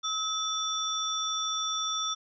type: tone cluster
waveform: sine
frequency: 1293 / 3506 / 5670 Hz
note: E6 / A7 / F8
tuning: -34 / -7 / +25 cents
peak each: -33 / -31 / -35 dBFS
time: 0.03-2.15 s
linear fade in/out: 20 ms
effects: none